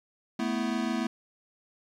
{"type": "chord", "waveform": "square", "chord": "A suspended second", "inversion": "none", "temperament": "equal", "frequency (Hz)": [220, 246.9, 329.6], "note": ["A3", "B3", "E4"], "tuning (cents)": [0, 0, 0], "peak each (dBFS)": [-32, -32, -35], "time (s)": [0.39, 1.07], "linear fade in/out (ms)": 5, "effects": ["low-pass 6000 Hz 12 dB/octave", "10-bit"]}